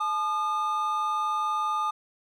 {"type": "tone pair together", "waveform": "triangle", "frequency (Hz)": [860, 1215.4], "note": ["A5", "D#6"], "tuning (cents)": [-40, -41], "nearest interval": "tritone", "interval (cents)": 599, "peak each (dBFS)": [-29, -24], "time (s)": [0, 1.91], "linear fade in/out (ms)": 10, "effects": []}